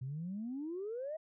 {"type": "exponential sweep", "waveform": "sine", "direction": "up", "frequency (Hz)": [123.47, 648], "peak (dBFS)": -37, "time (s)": [0.01, 1.17], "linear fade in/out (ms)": 10, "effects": ["tanh soft clip ceiling -33 dBFS"]}